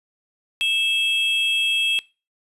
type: tone pair together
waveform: triangle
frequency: 2637 / 3263 Hz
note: E7 / G#7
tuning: 0 / -31 cents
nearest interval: major third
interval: 369 cents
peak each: -20 dBFS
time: 0.61-1.99 s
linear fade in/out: 0 ms
effects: noise-tail reverb RT60 0.3 s tail -22 dB re dry + resampled to 32000 Hz